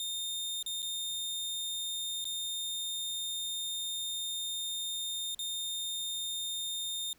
sawtooth tone with dropouts, 3643 Hz, A#7, 41 cents flat, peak -31 dBFS, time 0-7.13 s, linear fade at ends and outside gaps 1 ms, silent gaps 0.627-0.662 / 0.821-0.827 / 2.243-2.253 / 5.347-5.391 s, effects pink hiss -65 dBFS RMS until 7.18 s

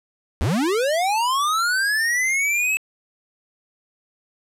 square linear sweep, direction up, 58.3 to 2615 Hz, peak -19 dBFS, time 0.41-2.77 s, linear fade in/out 0 ms, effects low-pass 12000 Hz 12 dB/octave + 10-bit

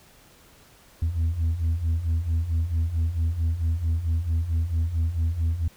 sine beating tone pair, 79.2 / 83.7 Hz, D#2 / E2, +31 / +27 cents, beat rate 4.5 Hz, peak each -25 / -21 dBFS, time 1.02-5.68 s, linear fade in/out 5 ms, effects tanh soft clip ceiling -19 dBFS + pink hiss -54 dBFS RMS until 5.76 s

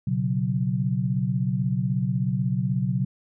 sine chord, B suspended second, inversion none, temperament equal with one note detuned, 122.33 / 138.59 / 185 Hz, B2 / C#3 / F#3, -16 / 0 / 0 cents, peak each -26 dBFS, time 0.07-3.05 s, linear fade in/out 5 ms, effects none

